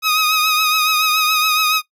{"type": "tone with vibrato", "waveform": "15% pulse", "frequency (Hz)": 1256, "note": "D#6", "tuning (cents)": 16, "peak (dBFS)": -7, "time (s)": [0.02, 1.82], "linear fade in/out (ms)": 50, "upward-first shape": "triangle", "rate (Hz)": 7.1, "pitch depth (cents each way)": 46, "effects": ["noise-tail reverb RT60 0.1 s tail -18 dB re dry"]}